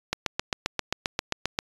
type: click train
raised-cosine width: 0.2 ms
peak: -7 dBFS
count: 12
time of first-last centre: 0.13-1.589 s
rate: 7.54 Hz
effects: resampled to 24000 Hz